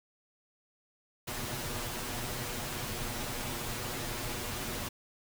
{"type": "noise with comb filter", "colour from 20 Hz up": "pink", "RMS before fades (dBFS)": -37, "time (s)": [1.27, 4.89], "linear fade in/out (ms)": 10, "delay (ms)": 8.3, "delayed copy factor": 0.7, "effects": []}